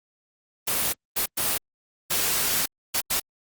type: noise bursts at uneven times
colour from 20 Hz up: white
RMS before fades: -24 dBFS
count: 6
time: 0.67-0.93 / 1.16-1.26 / 1.37-1.58 / 2.1-2.66 / 2.94-3.01 / 3.1-3.2 s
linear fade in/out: 10 ms
effects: Opus 24 kbps